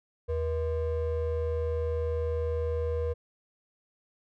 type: ring-modulated tone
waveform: triangle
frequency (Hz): 280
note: C#4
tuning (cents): +18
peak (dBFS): -22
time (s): 0.28-3.14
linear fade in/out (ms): 20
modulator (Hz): 200
effects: none